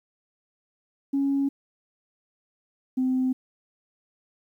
sine tone pair in turn, 277 / 257.8 Hz, C#4 / C4, -1 / -26 cents, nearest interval minor second, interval 125 cents, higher first, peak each -20 dBFS, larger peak neither, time 1.13-1.49 / 2.97-3.33 s, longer neither, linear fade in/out 10 ms, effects tanh soft clip ceiling -17 dBFS + 10-bit

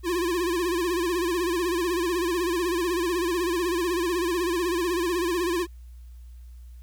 square tone with vibrato, 349.2 Hz, F4, in tune, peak -24 dBFS, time 0.03-5.67 s, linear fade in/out 50 ms, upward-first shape sine, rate 16 Hz, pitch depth 99 cents each way, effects added 60 Hz sine -41 dBFS peak until 6.82 s + white hiss -66 dBFS RMS until 6.82 s

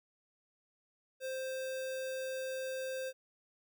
sine tone with sample-and-hold, 523.3 Hz, C5, in tune, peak -36 dBFS, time 1.2-3.13 s, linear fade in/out 50 ms, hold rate 2100 Hz, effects none

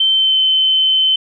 sine tone with pitch glide, 3100 to 3068 Hz, G7 to G7, -20 to -38 cents, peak -10 dBFS, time 0-1.16 s, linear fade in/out 5 ms, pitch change -18 cents, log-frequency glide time 0.12-0.39 s, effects none

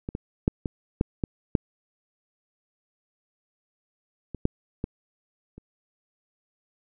clicks, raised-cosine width 3 ms, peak -18 / -17 / -7 / -15 / -8 / -12 / -6 / -21 / -8 / -15 / -30 dBFS, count 11, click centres 0.089 / 0.151 / 0.479 / 0.658 / 1.011 / 1.238 / 1.552 / 4.347 / 4.454 / 4.841 / 5.58 s, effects none

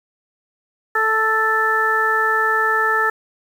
harmonic tone, 440 Hz, A4, in tune, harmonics 1 / 2 / 3 / 4, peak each -24 / -24 / -19 / -18 dBFS, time 0.95-3.1 s, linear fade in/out 5 ms, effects 7-bit

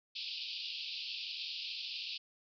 white band-pass noise, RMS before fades -42 dBFS, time 0.15-2.18 s, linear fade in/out 10 ms, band 2500 to 5000 Hz, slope 96 dB/octave, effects none

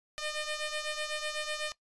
10% pulse ring-modulated tone, 607 Hz, D#5, 43 cents flat, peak -22 dBFS, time 0.18-1.72 s, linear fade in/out 0 ms, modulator 1210 Hz, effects noise-tail reverb RT60 0.1 s tail -18 dB re dry + resampled to 22050 Hz

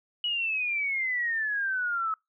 sine exponential sweep, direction down, 2940 to 1285 Hz, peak -26 dBFS, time 0.24-2.14 s, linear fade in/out 2 ms, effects noise-tail reverb RT60 0.2 s tail -26 dB re dry

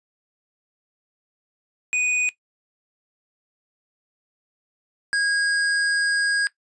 square tone pair in turn, 2481 / 1636.4 Hz, D#7 / G#6, -6 / -26 cents, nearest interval perfect fifth, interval 720 cents, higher first, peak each -20 dBFS, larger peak neither, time 1.93-2.29 / 5.13-6.47 s, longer second, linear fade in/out 0 ms, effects noise-tail reverb RT60 0.1 s tail -17 dB re dry + resampled to 22050 Hz

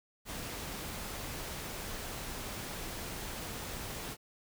pink noise, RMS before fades -41 dBFS, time 0.25-4.17 s, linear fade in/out 50 ms, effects none

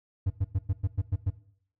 triangle tone bursts, 95.4 Hz, G2, 47 cents flat, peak -21 dBFS, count 8, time 0.26-1.304 s, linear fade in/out 10 ms, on 43 ms, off 100 ms, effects noise-tail reverb RT60 0.6 s tail -17 dB re dry

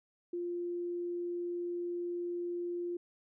sine tone, 349.2 Hz, F4, in tune, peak -34 dBFS, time 0.33-2.97 s, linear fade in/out 5 ms, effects none

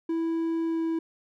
triangle tone with pitch glide, 329 to 327.1 Hz, E4 to E4, -3 to -13 cents, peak -23 dBFS, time 0.09-0.99 s, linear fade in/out 5 ms, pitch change -10 cents, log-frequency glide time 0.65-0.81 s, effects none

